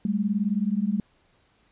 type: beating tone pair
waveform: sine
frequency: 196 / 215 Hz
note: G3 / A3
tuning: 0 / -40 cents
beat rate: 19 Hz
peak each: -25 dBFS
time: 0.05-1 s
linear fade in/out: 2 ms
effects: pink hiss -64 dBFS RMS until 1.71 s + resampled to 8000 Hz